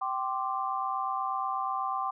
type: chord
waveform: sine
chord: G suspended fourth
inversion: none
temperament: equal with one note detuned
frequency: 775.9 / 1046.5 / 1174.7 Hz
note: G5 / C6 / D6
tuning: -18 / 0 / 0 cents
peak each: -33 dBFS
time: 0.01-2.11 s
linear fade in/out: 10 ms
effects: none